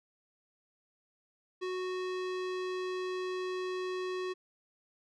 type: tone with low-pass filter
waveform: square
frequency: 368.7 Hz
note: F#4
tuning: 6 cents flat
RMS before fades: -36 dBFS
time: 1.61-4.34 s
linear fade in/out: 20 ms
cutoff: 4300 Hz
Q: 0.93
effects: none